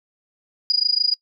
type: tone with amplitude modulation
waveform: sine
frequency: 4900 Hz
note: D#8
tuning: 27 cents flat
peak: -13 dBFS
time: 0.7-1.14 s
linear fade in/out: 0 ms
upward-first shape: sine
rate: 26.4 Hz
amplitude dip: 100%
effects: noise-tail reverb RT60 0.1 s tail -22 dB re dry